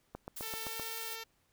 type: click train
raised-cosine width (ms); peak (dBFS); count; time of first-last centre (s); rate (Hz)
1; -27; 6; 0.15-0.797; 7.73
type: noise with tremolo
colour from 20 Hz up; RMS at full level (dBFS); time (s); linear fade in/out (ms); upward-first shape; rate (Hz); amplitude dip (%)
blue; -42; 0.36-1.16; 10; square; 20; 25
type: tone with pitch glide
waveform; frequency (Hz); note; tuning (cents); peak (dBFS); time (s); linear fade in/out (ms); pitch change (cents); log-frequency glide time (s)
5% pulse; 446 to 451.4; A4 to A4; +23 to +44; -30; 0.42-1.24; 10; +21; 0.57-0.78
effects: pink hiss -73 dBFS RMS until 1.52 s